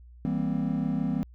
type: chord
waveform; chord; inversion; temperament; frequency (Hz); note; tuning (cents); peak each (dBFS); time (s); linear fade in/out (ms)
triangle; C dominant seventh; first; just; 163.52 / 196.22 / 235.5 / 261.6; E3 / G3 / Bb3 / C4; -14 / +2 / +18 / 0; -29; 0.25-1.23; 0
effects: added 60 Hz sine -47 dBFS peak until 1.34 s